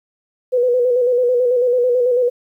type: tone with vibrato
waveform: sine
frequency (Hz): 493.9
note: B4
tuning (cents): 0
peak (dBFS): -12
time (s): 0.52-2.3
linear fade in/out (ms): 20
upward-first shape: square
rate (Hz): 9.1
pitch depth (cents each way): 41
effects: 9-bit